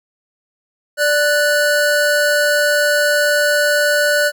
square tone pair together, 587.3 / 1479.9 Hz, D5 / F#6, 0 / 0 cents, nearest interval octave + major third, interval 1600 cents, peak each -16 dBFS, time 0.97-4.32 s, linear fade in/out 50 ms, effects none

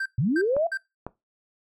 triangle tone bursts, 1568 Hz, G6, in tune, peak -24 dBFS, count 3, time 0-0.774 s, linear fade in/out 5 ms, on 58 ms, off 300 ms
sine linear sweep, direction up, 103.83 to 692 Hz, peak -20 dBFS, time 0.18-0.67 s, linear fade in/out 5 ms
clicks, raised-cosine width 1 ms, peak -19 dBFS, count 2, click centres 0.566 / 1.066 s
effects noise-tail reverb RT60 0.2 s tail -18 dB re dry

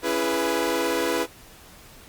sawtooth chord, C# minor seventh, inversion none, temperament equal with one note detuned, 277.2 / 335 / 415.3 / 493.9 Hz, C#4 / E4 / G#4 / B4, 0 / +28 / 0 / 0 cents, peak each -28 / -23 / -25 / -22 dBFS, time 0.02-1.27 s, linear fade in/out 50 ms, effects pink hiss -48 dBFS RMS until 2.08 s + Opus 48 kbps

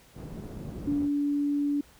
white low-pass noise, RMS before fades -39 dBFS, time 0.14-1.09 s, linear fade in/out 50 ms, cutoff 230 Hz, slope 12 dB/octave
sine tone, 288 Hz, D4, 34 cents flat, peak -24 dBFS, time 0.87-1.81 s, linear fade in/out 5 ms
effects pink hiss -57 dBFS RMS until 1.99 s

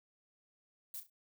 violet noise with echo, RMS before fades -44 dBFS, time 0.94-1 s, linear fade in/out 2 ms, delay 33 ms, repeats 3, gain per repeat -10 dB, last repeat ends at 1.099 s, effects none

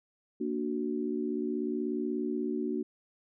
sine chord, Bb augmented, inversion none, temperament equal, 233.1 / 293.7 / 370 Hz, Bb3 / D4 / F#4, 0 / 0 / 0 cents, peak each -34 dBFS, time 0.4-2.83 s, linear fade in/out 10 ms, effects none

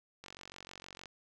click train, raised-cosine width 0.2 ms, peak -30 dBFS, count 39, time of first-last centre 0.24-1.057 s, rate 46.5 Hz, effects none

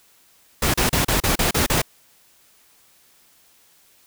pink noise bursts, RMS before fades -19 dBFS, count 8, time 0.62-1.818 s, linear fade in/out 5 ms, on 120 ms, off 34 ms, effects white hiss -56 dBFS RMS until 4.06 s

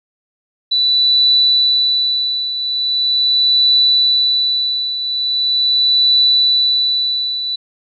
sine tone with tremolo, 3969 Hz, B7, 8 cents sharp, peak -8 dBFS, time 0.71-7.56 s, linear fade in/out 10 ms, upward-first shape triangle, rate 0.41 Hz, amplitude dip 70%, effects none

